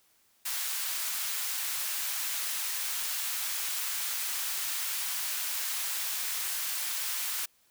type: high-pass noise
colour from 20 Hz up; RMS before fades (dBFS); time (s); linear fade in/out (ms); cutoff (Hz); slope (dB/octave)
white; -33; 0.45-7.46; 10; 1100; 12
effects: white hiss -67 dBFS RMS until 7.7 s